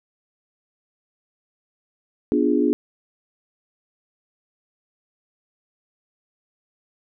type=chord; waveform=sine; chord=B diminished seventh; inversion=none; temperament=equal; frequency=246.9 / 293.7 / 349.2 / 415.3 Hz; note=B3 / D4 / F4 / Ab4; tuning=0 / 0 / 0 / 0 cents; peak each=-22 / -20 / -23 / -23 dBFS; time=2.32-2.73 s; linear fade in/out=0 ms; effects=none